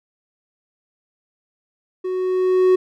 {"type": "tone with level ramp", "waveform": "triangle", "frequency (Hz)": 370, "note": "F#4", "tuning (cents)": 0, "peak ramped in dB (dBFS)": [-20, -8], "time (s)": [2.04, 2.76], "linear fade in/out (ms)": 10, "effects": []}